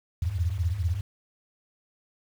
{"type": "tone cluster", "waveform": "sine", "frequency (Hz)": [80.3, 84.9, 100.5], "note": ["E2", "F2", "G2"], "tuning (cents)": [-45, -48, 44], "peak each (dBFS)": -29, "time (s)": [0.22, 1.01], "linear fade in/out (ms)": 5, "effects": ["8-bit"]}